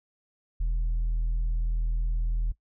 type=tone; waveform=sine; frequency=40.77 Hz; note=E1; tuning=18 cents flat; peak=-21 dBFS; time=0.6-2.52 s; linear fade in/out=10 ms; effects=noise-tail reverb RT60 0.1 s tail -20 dB re dry + tanh soft clip ceiling -23 dBFS